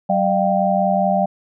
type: tone cluster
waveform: sine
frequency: 190 / 603 / 694 / 779 Hz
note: F#3 / D5 / F5 / G5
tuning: +46 / +46 / -11 / -11 cents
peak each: -20 dBFS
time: 0.09-1.26 s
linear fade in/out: 10 ms
effects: none